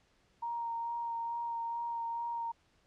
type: tone with vibrato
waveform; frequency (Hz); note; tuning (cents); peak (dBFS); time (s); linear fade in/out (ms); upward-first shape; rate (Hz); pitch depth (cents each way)
sine; 932.3; A#5; 0; -34; 0.42-2.52; 10; sine; 2.3; 14
effects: pink hiss -70 dBFS RMS until 2.86 s + low-pass 6000 Hz 12 dB/octave